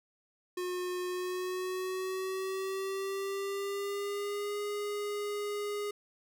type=tone with pitch glide; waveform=square; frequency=361.1 to 412.4 Hz; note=F#4 to G#4; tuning=-42 to -12 cents; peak=-34 dBFS; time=0.57-5.91 s; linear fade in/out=5 ms; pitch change=+230 cents; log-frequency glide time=1.06-4.6 s; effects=none